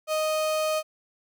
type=tone; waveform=35% pulse; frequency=622.3 Hz; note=D#5; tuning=in tune; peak=-22 dBFS; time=0.07-0.83 s; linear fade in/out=50 ms; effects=none